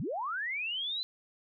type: linear sweep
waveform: sine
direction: up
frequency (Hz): 110 to 4074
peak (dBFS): -32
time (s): 0-1.03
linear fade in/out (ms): 0
effects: none